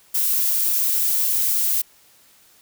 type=noise; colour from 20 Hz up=violet; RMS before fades=-20 dBFS; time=0.14-1.82 s; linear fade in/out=10 ms; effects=white hiss -54 dBFS RMS until 2.61 s